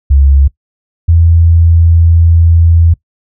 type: tone pair in turn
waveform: sine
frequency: 69.3 / 83.47 Hz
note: C#2 / E2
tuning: 0 / +22 cents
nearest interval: minor third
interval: 322 cents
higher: second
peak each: -3 dBFS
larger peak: neither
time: 0.1-0.48 / 1.08-2.94 s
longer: second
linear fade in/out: 10 ms
effects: noise-tail reverb RT60 0.1 s tail -20 dB re dry